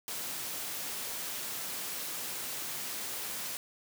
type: high-pass noise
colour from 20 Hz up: white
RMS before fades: -38 dBFS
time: 0.08-3.57 s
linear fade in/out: 0 ms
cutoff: 110 Hz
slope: 12 dB/octave
effects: none